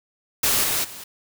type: noise with level steps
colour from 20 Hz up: white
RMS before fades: -20 / -23 / -38 dBFS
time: 0.43-1.04 s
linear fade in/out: 5 ms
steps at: 0.63 / 0.83 s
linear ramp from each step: 20 ms
effects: none